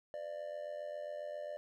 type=tone with amplitude modulation; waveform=triangle; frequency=594 Hz; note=D5; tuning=20 cents sharp; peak=-35 dBFS; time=0.14-1.57 s; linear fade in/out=0 ms; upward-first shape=sine; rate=87.4 Hz; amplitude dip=75%; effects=none